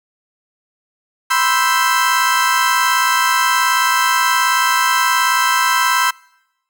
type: chord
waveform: 35% pulse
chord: C major seventh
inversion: third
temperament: equal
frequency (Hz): 987.8 / 1046.5 / 1318.5 / 1568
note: B5 / C6 / E6 / G6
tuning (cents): 0 / 0 / 0 / 0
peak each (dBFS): -17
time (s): 1.3-6.11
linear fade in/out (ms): 10
effects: noise-tail reverb RT60 0.9 s tail -26 dB re dry